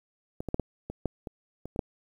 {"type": "clicks", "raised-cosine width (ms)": 2, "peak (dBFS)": [-21, -20, -13, -14, -22, -14, -23, -25, -25, -12], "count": 10, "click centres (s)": [0.405, 0.487, 0.544, 0.597, 0.9, 1.057, 1.272, 1.656, 1.761, 1.792], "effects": ["9-bit"]}